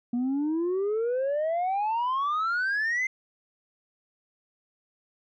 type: exponential sweep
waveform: sine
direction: up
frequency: 236.2 to 2100 Hz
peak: -22 dBFS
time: 0.13-3.07 s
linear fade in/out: 5 ms
effects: tanh soft clip ceiling -23 dBFS